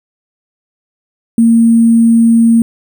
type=tone with sample-and-hold; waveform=sine; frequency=230 Hz; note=A#3; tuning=23 cents flat; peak=-4 dBFS; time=1.38-2.62 s; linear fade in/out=2 ms; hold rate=8820 Hz; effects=none